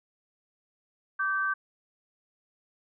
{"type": "tone pair together", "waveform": "sine", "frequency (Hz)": [1162.7, 1552], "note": ["D6", "G6"], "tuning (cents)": [-18, -18], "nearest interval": "perfect fourth", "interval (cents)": 500, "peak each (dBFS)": [-30, -27], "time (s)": [1.19, 1.54], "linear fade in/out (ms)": 10, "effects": []}